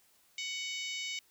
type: harmonic tone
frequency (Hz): 745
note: F#5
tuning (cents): +12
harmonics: 3 / 4 / 5 / 6 / 7 / 8 / 9 / 10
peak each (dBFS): -40 / -41 / -44 / -49 / -48 / -46 / -52 / -50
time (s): 0.38-1.19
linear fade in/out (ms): 2
effects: white hiss -67 dBFS RMS until 1.3 s